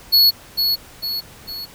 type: tone with echo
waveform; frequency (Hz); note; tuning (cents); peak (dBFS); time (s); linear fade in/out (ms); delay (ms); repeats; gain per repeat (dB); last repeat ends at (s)
square; 4375; C#8; -24; -10; 0.12-0.31; 20; 450; 3; -6; 1.66
effects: pink hiss -43 dBFS RMS until 1.74 s